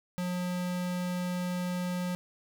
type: tone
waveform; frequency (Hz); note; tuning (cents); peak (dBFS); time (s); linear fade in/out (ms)
square; 179.4; F3; +47; -31; 0.18-2.15; 0
effects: none